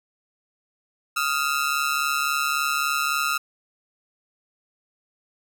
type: ring-modulated tone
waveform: sawtooth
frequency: 1322 Hz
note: E6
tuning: 5 cents sharp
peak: -15 dBFS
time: 1.16-3.38 s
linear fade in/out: 10 ms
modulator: 71.8 Hz
effects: 9-bit